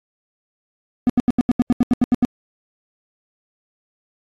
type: tone bursts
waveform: triangle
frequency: 245 Hz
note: B3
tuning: 14 cents flat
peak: -9 dBFS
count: 12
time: 1.07-2.25 s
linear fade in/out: 0 ms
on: 25 ms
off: 80 ms
effects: AAC 32 kbps